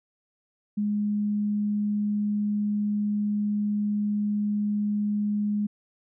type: tone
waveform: sine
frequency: 207.7 Hz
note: G#3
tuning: in tune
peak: -23 dBFS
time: 0.77-5.67 s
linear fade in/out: 10 ms
effects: none